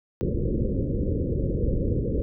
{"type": "low-pass noise", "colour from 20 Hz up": "pink", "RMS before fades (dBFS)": -25, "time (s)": [0.21, 2.22], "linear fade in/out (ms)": 0, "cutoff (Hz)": 540, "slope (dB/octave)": 96, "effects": []}